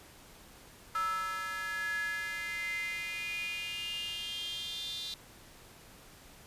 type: tone with high-pass filter sweep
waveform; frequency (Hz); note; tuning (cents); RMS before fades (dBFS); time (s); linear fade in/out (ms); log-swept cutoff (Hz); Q
square; 187.8; F#3; +26; -37; 0.95-5.14; 0; 1300 to 3800; 9.4
effects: pink hiss -55 dBFS RMS until 6.46 s + resampled to 32000 Hz